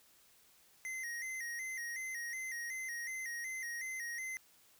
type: tone with vibrato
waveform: square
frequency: 1968 Hz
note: B6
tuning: 7 cents flat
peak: -40 dBFS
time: 0.85-4.37 s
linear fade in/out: 0 ms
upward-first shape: square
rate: 2.7 Hz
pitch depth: 79 cents each way
effects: white hiss -66 dBFS RMS until 4.79 s